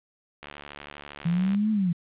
click train, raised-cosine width 0.3 ms, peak -23 dBFS, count 82, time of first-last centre 0.43-1.547 s, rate 72.5 Hz
sine linear two-way sweep, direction up then down, 164.8 to 219.8 to 164.8 Hz, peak -21 dBFS, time 1.25-1.93 s, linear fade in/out 10 ms, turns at 1.71 s
effects resampled to 8000 Hz + 9-bit

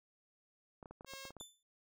clicks, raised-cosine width 1 ms, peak -37 dBFS, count 10, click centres 0.828 / 0.858 / 0.91 / 1.009 / 1.047 / 1.136 / 1.253 / 1.306 / 1.367 / 1.41 s
5% pulse tone, 540 Hz, C#5, 45 cents flat, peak -36 dBFS, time 1.06-1.32 s, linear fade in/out 50 ms
20% pulse tone with exponential decay, 3520 Hz, A7, in tune, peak -39 dBFS, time 1.4-1.63 s, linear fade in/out 2 ms, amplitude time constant 48 ms
effects none

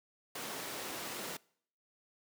pink high-pass noise, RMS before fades -42 dBFS, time 0.35-1.37 s, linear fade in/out 5 ms, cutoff 270 Hz, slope 12 dB/octave, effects noise-tail reverb RT60 0.6 s tail -24 dB re dry

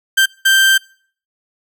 30% pulse tone bursts at uneven times, 1568 Hz, G6, in tune, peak -6 dBFS, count 2, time 0.17-0.26 / 0.45-0.78 s, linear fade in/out 10 ms, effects noise-tail reverb RT60 0.5 s tail -24 dB re dry

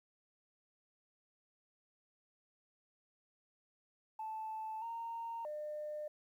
sine tone with pitch steps, 876 / 922 / 602 Hz, A5 / A#5 / D5, -8 / -19 / +43 cents, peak -39 dBFS, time 4.19-6.08 s, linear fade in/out 5 ms, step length 630 ms, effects tanh soft clip ceiling -35 dBFS + 12-bit

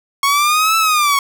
sawtooth linear two-way sweep, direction up then down, 1100 to 1326 to 1100 Hz, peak -8 dBFS, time 0.23-1.19 s, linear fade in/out 2 ms, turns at 0.77 s, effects none

